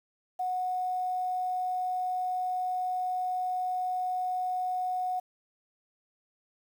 sine tone with quantisation, 734 Hz, F#5, 14 cents flat, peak -28 dBFS, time 0.39-5.2 s, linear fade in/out 10 ms, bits 9, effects none

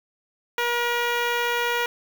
10% pulse tone with notch filter, 477.6 Hz, A#4, 42 cents sharp, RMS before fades -24 dBFS, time 0.58-1.86 s, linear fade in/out 2 ms, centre 8700 Hz, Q 0.65, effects 7-bit

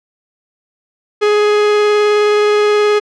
45% pulse tone with vibrato, 418.1 Hz, G#4, 12 cents sharp, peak -9 dBFS, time 1.21-3 s, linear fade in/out 20 ms, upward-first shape triangle, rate 19 Hz, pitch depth 10 cents each way, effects low-pass 4000 Hz 12 dB/octave

